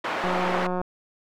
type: band-pass noise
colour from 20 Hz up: pink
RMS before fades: -28 dBFS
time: 0.04-0.67 s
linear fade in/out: 5 ms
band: 550 to 1800 Hz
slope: 12 dB/octave
type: click train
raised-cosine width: 1 ms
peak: -15 dBFS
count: 105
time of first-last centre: 0.24-0.815 s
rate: 181 Hz
effects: none